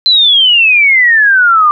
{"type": "exponential sweep", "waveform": "sine", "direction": "down", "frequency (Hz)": [4109, 1180], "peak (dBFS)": -4, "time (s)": [0.06, 1.71], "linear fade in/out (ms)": 0, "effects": []}